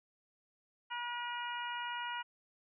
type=harmonic tone; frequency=480.9 Hz; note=B4; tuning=46 cents flat; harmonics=2 / 3 / 4 / 5 / 6; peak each=-40 / -43 / -47 / -49 / -45 dBFS; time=0.9-2.23 s; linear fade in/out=20 ms; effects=none